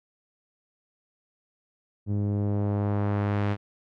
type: tone with low-pass filter sweep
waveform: sawtooth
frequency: 102.1 Hz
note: G#2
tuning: 29 cents flat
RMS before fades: -26 dBFS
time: 2.06-3.57 s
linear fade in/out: 50 ms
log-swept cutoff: 270 to 2700 Hz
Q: 0.83
effects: none